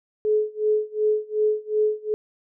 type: tone with tremolo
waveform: sine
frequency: 427 Hz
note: G#4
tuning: 48 cents sharp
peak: -16 dBFS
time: 0.25-2.14 s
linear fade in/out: 0 ms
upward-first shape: sine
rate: 2.7 Hz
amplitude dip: 95%
effects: none